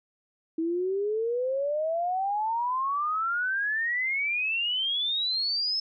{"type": "exponential sweep", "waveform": "sine", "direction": "up", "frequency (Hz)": [320, 5274], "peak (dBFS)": -25, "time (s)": [0.58, 5.8], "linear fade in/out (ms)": 5, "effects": []}